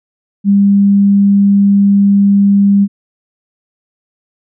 sine tone, 200 Hz, G3, 35 cents sharp, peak -5 dBFS, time 0.44-2.88 s, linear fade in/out 50 ms, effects none

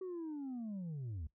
sine linear sweep, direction down, 380.4 to 70 Hz, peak -37 dBFS, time 0.01-1.27 s, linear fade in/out 5 ms, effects noise-tail reverb RT60 0.1 s tail -19 dB re dry + tanh soft clip ceiling -39 dBFS

